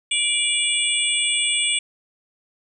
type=tone cluster; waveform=sine; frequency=2347 / 2882 / 3428 / 8160 Hz; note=D7 / F#7 / A7 / C9; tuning=-2 / -46 / -46 / -44 cents; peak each=-24 dBFS; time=0.11-1.79 s; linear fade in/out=5 ms; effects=none